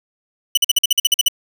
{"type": "tone bursts", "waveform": "sawtooth", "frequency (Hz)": 2969, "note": "F#7", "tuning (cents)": 5, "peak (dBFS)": -7, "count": 11, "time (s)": [0.55, 1.284], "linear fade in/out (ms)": 5, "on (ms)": 24, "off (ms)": 47, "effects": ["7-bit"]}